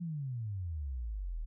sine exponential sweep, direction down, 177.9 to 36.88 Hz, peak -35 dBFS, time 0-1.46 s, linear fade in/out 20 ms, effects none

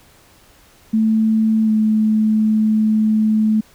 sine tone with pitch glide, 220 to 216.6 Hz, A3 to A3, 0 to -27 cents, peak -12 dBFS, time 0.93-3.61 s, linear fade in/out 10 ms, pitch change -27 cents, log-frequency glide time 1.65-1.7 s, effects pink hiss -50 dBFS RMS until 3.74 s

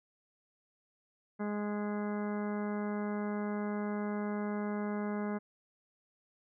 harmonic tone with a mistuned harmonic, 207.7 Hz, G#3, in tune, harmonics 1 / 2 / 3 / 4 / 5 / 6 / 7 / 8 / 10, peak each -34 / -40 / -44 / -46 / -48 / -50 / -51 / -52 / -54 dBFS, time 1.39-5.39 s, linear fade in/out 20 ms, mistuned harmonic 10, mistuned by -20 cents, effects none

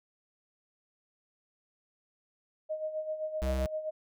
sine tone with tremolo, 622.3 Hz, D#5, in tune, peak -30 dBFS, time 2.69-3.91 s, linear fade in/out 20 ms, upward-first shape sine, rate 7.7 Hz, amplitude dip 65%
square tone, 65.41 Hz, C2, in tune, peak -30 dBFS, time 3.42-3.66 s, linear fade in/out 0 ms
effects none

